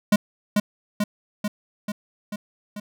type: tone with echo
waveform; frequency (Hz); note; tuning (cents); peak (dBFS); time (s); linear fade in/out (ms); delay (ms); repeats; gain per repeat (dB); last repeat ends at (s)
square; 207.7; G#3; 0; -14; 0.12-0.16; 5; 440; 6; -3; 2.8
effects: none